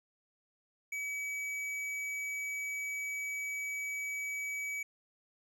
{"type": "tone with hard clipping", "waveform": "sine", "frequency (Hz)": 2280, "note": "C#7", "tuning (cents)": 48, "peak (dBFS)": -37, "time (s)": [0.92, 4.83], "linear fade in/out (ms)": 5, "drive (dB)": 10, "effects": []}